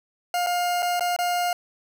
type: tone with dropouts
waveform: 40% pulse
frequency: 708 Hz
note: F5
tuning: 23 cents sharp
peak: -21 dBFS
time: 0.34-1.53 s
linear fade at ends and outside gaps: 2 ms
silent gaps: 0.464-0.469 / 0.823-0.827 / 0.996-1.007 / 1.164-1.188 s
effects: none